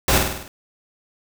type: noise with echo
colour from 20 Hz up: pink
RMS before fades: -17 dBFS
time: 0.08-0.18 s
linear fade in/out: 2 ms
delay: 50 ms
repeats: 6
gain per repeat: -4 dB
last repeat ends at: 0.48 s
effects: none